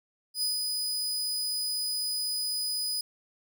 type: tone with ADSR envelope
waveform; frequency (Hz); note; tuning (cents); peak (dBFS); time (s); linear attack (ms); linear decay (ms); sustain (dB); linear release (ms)
sawtooth; 4978; D#8; 0; -23; 0.34-3.01; 84; 150; -3; 3
effects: none